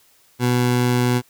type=tone; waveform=20% pulse; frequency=123.3 Hz; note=B2; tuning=2 cents flat; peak=-11 dBFS; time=0.39-1.22 s; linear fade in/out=50 ms; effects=white hiss -56 dBFS RMS until 1.29 s